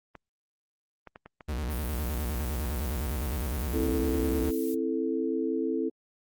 clicks, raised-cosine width 0.5 ms, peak -29 dBFS, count 9, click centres 0.153 / 1.073 / 1.159 / 1.26 / 1.408 / 1.641 / 1.7 / 2.407 / 2.652 s
45% pulse tone with vibrato, 67.5 Hz, C#2, 45 cents flat, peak -29 dBFS, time 1.48-4.51 s, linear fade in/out 10 ms, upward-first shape square, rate 9.8 Hz, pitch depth 210 cents each way
violet noise, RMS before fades -42 dBFS, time 1.7-4.75 s, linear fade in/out 10 ms
sine chord, A minor, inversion first, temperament just, 264 / 330 / 440 Hz, C4 / E4 / A4, +16 / +2 / 0 cents, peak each -31 / -30 / -31 dBFS, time 3.73-5.9 s, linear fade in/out 20 ms
effects Opus 32 kbps

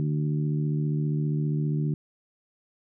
harmonic tone, 75 Hz, D2, 37 cents sharp, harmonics 2 / 3 / 4 / 5, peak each -24 / -34 / -35 / -39 dBFS, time 0-1.94 s, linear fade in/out 0 ms, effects none

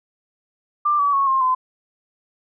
sine tone with pitch steps, 1186 / 1143.6 / 1102.7 / 1063.3 / 1025.3 Hz, D6 / D6 / C#6 / C6 / C6, +17 / -46 / -9 / +28 / -35 cents, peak -15 dBFS, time 0.85-1.55 s, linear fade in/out 10 ms, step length 140 ms, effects none

